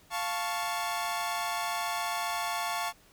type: chord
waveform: sawtooth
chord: F augmented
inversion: none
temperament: equal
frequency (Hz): 698.5 / 880 / 1108.7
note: F5 / A5 / C#6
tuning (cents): 0 / 0 / 0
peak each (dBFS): -31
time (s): 0.1-2.93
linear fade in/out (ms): 50
effects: pink hiss -60 dBFS RMS until 3.12 s